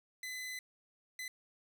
sawtooth tone bursts at uneven times, 2017 Hz, B6, 36 cents sharp, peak -37 dBFS, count 2, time 0.23-0.59 / 1.19-1.28 s, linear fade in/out 2 ms, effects none

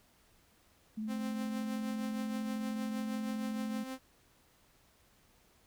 sine tone with vibrato, 216.5 Hz, A3, 28 cents flat, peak -35 dBFS, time 0.97-3.84 s, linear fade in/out 10 ms, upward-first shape triangle, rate 20 Hz, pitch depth 38 cents each way
sawtooth tone with tremolo, 261.6 Hz, C4, in tune, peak -34 dBFS, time 1.07-3.99 s, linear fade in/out 50 ms, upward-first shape triangle, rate 6.4 Hz, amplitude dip 55%
effects pink hiss -67 dBFS RMS until 5.66 s

